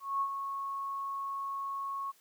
sine tone with ADSR envelope, 1100 Hz, C#6, 14 cents flat, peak -27 dBFS, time 0-2.12 s, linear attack 210 ms, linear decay 68 ms, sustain -7 dB, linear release 21 ms, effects white hiss -65 dBFS RMS until 2.2 s + high-pass 200 Hz 12 dB/octave

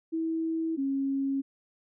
sine tone pair in turn, 324.8 / 273.1 Hz, E4 / C#4, -26 / -26 cents, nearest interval minor third, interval 300 cents, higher first, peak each -27 / -26 dBFS, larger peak second, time 0.12-0.77 / 0.77-1.42 s, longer neither, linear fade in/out 20 ms, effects none

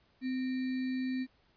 sine tone with sample-and-hold, 257.8 Hz, C4, 26 cents flat, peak -31 dBFS, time 0.21-1.27 s, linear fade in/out 50 ms, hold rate 2100 Hz, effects pink hiss -69 dBFS RMS until 1.56 s + resampled to 11025 Hz

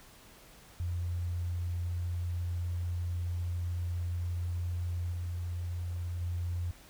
sine tone with level steps, 87.31 Hz, F2, in tune, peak -31 / -33 / -31 dBFS, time 0.8-6.71 s, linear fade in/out 0 ms, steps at 5.12 / 6.21 s, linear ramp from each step 5 ms, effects added 50 Hz sine -64 dBFS peak until 6.89 s + pink hiss -56 dBFS RMS until 6.89 s

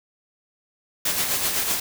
white noise with tremolo, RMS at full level -22 dBFS, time 1.05-1.8 s, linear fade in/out 5 ms, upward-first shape sine, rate 7.9 Hz, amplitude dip 45%, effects none

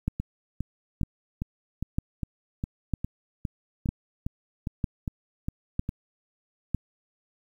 two click trains, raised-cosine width 5 ms, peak -17 / -13 dBFS, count 15 / 8, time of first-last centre 0.2-5.891 / 0.08-6.747 s, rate 2.46 / 1.05 Hz, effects 9-bit

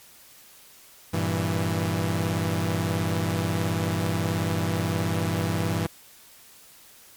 sawtooth chord, E diminished, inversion first, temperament equal, 98 / 116.54 / 164.81 Hz, G2 / Bb2 / E3, 0 / 0 / 0 cents, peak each -23 / -27 / -23 dBFS, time 1.13-5.87 s, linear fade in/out 10 ms, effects white hiss -51 dBFS RMS until 7.16 s + MP3 96 kbps

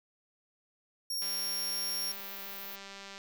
sawtooth tone, 5560 Hz, F8, 9 cents flat, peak -30 dBFS, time 1.1-2.12 s, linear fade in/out 5 ms
white high-pass noise, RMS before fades -44 dBFS, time 1.16-2.76 s, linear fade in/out 10 ms, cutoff 12000 Hz, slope 96 dB/octave
click train, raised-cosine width 0.2 ms, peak -29 dBFS, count 387, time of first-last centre 1.22-3.179 s, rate 197 Hz
effects none

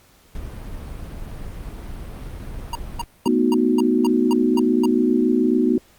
brown noise, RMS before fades -32 dBFS, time 0.35-3.04 s, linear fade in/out 2 ms
square tone bursts, 940 Hz, A#5, 14 cents sharp, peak -24 dBFS, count 9, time 2.73-4.857 s, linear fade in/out 2 ms, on 23 ms, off 240 ms
sine chord, B dominant seventh, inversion third, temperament equal, 220 / 246.9 / 311.1 / 370 Hz, A3 / B3 / D#4 / F#4, 0 / 0 / 0 / 0 cents, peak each -24 / -18 / -21 / -21 dBFS, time 3.26-5.78 s, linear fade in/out 2 ms
effects pink hiss -54 dBFS RMS until 5.98 s + Opus 48 kbps

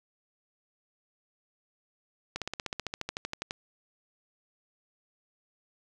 slowing click train, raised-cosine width 0.2 ms, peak -16 dBFS, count 17, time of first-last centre 2.36-3.509 s, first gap 57 ms, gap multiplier 1.03, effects none

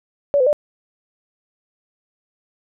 sine tone with pitch steps, 569 / 507 / 592 Hz, C#5 / B4 / D5, +45 / +45 / +14 cents, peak -12 dBFS, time 0.34-0.529 s, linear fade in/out 0 ms, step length 63 ms, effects none

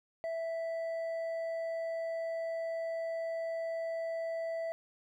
sine tone with hard clipping, 659 Hz, E5, 1 cent flat, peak -35 dBFS, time 0.24-4.72 s, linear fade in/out 0 ms, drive 4 dB, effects none

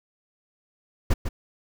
brown noise with echo, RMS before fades -17 dBFS, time 1.1-1.14 s, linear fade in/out 10 ms, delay 150 ms, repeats 1, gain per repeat -8 dB, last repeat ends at 1.29 s, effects none

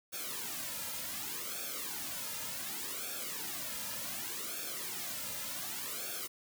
white noise with flanger, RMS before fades -40 dBFS, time 0.12-6.28 s, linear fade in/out 20 ms, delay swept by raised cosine 1 to 2.7 ms, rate 0.67 Hz, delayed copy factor -0.9, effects none

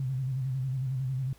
sine tone with vibrato, 131.1 Hz, C3, 4 cents sharp, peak -28 dBFS, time 0-1.33 s, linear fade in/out 2 ms, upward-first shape square, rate 11 Hz, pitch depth 54 cents each way, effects added 60 Hz sine -57 dBFS peak until 1.38 s + pink hiss -60 dBFS RMS until 1.38 s

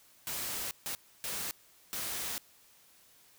white noise bursts at uneven times, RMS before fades -37 dBFS, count 4, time 0.27-0.71 / 0.86-0.95 / 1.24-1.51 / 1.93-2.38 s, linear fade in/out 0 ms, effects white hiss -62 dBFS RMS until 3.38 s

